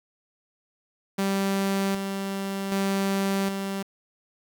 sawtooth tone with tremolo, 195.6 Hz, G3, 4 cents flat, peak -19 dBFS, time 1.18-3.83 s, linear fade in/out 10 ms, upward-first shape square, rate 0.65 Hz, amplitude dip 45%, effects 8-bit

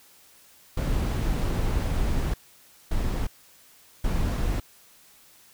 brown noise bursts at uneven times, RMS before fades -25 dBFS, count 3, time 0.77-2.34 / 2.91-3.27 / 4.04-4.6 s, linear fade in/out 5 ms, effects white hiss -55 dBFS RMS until 5.53 s

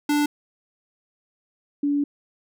square / sine tone pair in turn, 293.7 / 287.2 Hz, D4 / D4, 0 / -39 cents, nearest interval unison, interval 39 cents, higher first, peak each -19 dBFS, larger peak neither, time 0.09-0.26 / 1.83-2.04 s, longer second, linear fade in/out 5 ms, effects none

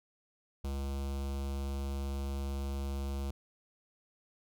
square tone with notch filter, 68.9 Hz, C#2, 10 cents flat, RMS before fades -36 dBFS, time 0.64-3.31 s, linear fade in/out 5 ms, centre 1800 Hz, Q 1.4, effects none

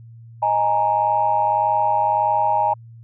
sine chord, D# suspended fourth, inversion none, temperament equal, 622.3 / 830.6 / 932.3 Hz, D#5 / G#5 / A#5, 0 / 0 / 0 cents, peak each -24 / -18 / -19 dBFS, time 0.42-2.74 s, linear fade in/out 10 ms, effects tanh soft clip ceiling -6 dBFS + added 115 Hz sine -39 dBFS peak until 3.03 s

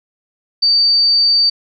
sine tone, 4611 Hz, D8, 33 cents flat, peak -9 dBFS, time 0.62-1.5 s, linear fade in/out 10 ms, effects none

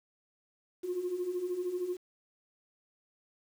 sine beating tone pair, 349.2 / 362.2 Hz, F4 / F#4, 0 / -37 cents, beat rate 13 Hz, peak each -38 / -32 dBFS, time 0.83-1.97 s, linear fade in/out 20 ms, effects tanh soft clip ceiling -25 dBFS + 9-bit

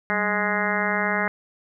harmonic tone with a mistuned harmonic, 208.3 Hz, G#3, 5 cents sharp, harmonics 1 / 2 / 3 / 4 / 5 / 6 / 7 / 8 / 9 / 10, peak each -29 / -32 / -30 / -30 / -33 / -31 / -30 / -29 / -29 / -30 dBFS, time 0.1-1.28 s, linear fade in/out 0 ms, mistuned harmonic 1, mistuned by -110 cents, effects none

